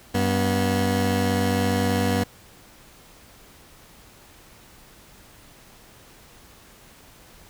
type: tone pair together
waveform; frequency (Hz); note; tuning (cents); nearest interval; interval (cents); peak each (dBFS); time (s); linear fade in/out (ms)
20% pulse; 95.15 / 242; F#2 / B3; +49 / -35; octave + major third; 1616; -18; 0.14-2.24; 10
effects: pink hiss -50 dBFS RMS until 7.49 s